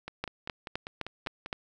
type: two click trains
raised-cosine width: 0.3 ms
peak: -16 / -22 dBFS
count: 6 / 8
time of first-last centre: 0.24-1.529 / 0.08-1.461 s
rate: 3.88 / 5.07 Hz
effects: none